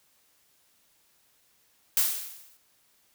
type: noise with exponential decay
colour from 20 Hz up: blue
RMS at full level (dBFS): -21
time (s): 1.97-2.57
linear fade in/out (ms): 2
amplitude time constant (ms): 130
effects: white hiss -66 dBFS RMS until 3.14 s